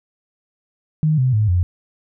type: tone with pitch steps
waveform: sine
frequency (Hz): 155 / 128.84 / 107.1 / 89.02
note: D#3 / C3 / A2 / F2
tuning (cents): -6 / -26 / -46 / +34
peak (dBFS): -13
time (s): 1.03-1.63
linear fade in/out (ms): 0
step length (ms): 150
effects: none